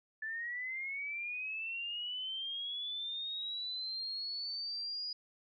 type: linear sweep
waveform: sine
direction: up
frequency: 1740 to 4921 Hz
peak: -37 dBFS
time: 0.22-5.13 s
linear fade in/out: 5 ms
effects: none